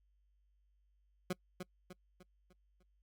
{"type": "tone with echo", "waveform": "20% pulse", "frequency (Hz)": 182.4, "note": "F#3", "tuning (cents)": -24, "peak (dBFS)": -29, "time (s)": [1.3, 1.33], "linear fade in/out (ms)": 5, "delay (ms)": 300, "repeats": 5, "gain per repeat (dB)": -7, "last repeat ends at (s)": 2.83, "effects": ["noise-tail reverb RT60 0.1 s tail -25 dB re dry", "added 50 Hz sine -70 dBFS peak until 3.02 s"]}